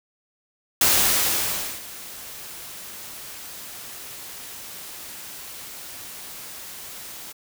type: noise with ADSR envelope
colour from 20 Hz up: white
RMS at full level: -17 dBFS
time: 0.81-7.33 s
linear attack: 3 ms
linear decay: 990 ms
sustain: -21 dB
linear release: 17 ms
effects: none